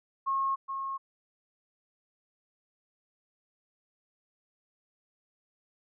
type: tone with echo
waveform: sine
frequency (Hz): 1084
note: C#6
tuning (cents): -39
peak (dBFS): -26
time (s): 0.26-0.56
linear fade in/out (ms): 20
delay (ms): 420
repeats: 1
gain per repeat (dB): -6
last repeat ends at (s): 0.98
effects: none